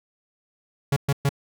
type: tone bursts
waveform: 45% pulse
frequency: 140 Hz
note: C#3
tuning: 18 cents sharp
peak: -18 dBFS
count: 3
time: 0.92-1.292 s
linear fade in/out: 5 ms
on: 44 ms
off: 120 ms
effects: none